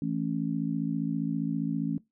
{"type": "chord", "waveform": "sine", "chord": "A major", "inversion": "second", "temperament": "just", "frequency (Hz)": [165, 220, 275], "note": ["E3", "A3", "C#4"], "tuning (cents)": [2, 0, -14], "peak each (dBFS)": [-32, -32, -31], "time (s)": [0.02, 1.98], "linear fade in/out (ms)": 2, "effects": ["noise-tail reverb RT60 0.2 s tail -22 dB re dry"]}